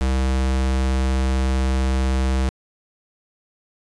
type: tone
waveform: square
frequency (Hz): 65.41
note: C2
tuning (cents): 0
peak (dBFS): -18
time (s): 0.01-2.49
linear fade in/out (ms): 0
effects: resampled to 22050 Hz